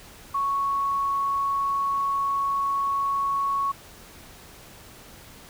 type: tone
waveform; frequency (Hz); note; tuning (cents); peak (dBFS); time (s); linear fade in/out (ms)
sine; 1108.7; C#6; 0; -22; 0.34-3.72; 10
effects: pink hiss -47 dBFS RMS until 5.49 s